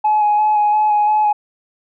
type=tone with vibrato; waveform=sine; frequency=844 Hz; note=G#5; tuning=28 cents sharp; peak=-10 dBFS; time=0.04-1.33 s; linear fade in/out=10 ms; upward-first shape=square; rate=2.9 Hz; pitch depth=16 cents each way; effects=tanh soft clip ceiling -8 dBFS